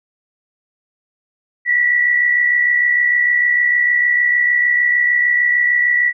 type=tone pair together; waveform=sine; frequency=1887.4 / 1954 Hz; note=A#6 / B6; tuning=+21 / -19 cents; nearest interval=minor second; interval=60 cents; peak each=-21 / -12 dBFS; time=1.65-6.13 s; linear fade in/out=50 ms; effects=none